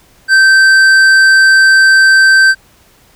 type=tone with tanh clipping; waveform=triangle; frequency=1555 Hz; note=G6; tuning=14 cents flat; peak=-5 dBFS; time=0.28-2.55 s; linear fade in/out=50 ms; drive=14 dB; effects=pink hiss -47 dBFS RMS until 3.15 s